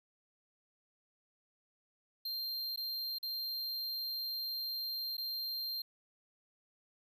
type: tone with dropouts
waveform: square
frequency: 4178 Hz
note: C8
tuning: 3 cents flat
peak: -37 dBFS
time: 2.25-5.82 s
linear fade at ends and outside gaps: 5 ms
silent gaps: 2.761-2.774 / 3.185-3.228 / 5.169-5.179 s
effects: none